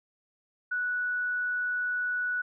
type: tone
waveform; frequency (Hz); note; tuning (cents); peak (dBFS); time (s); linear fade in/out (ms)
sine; 1475; F#6; -6; -27; 0.71-2.42; 10
effects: none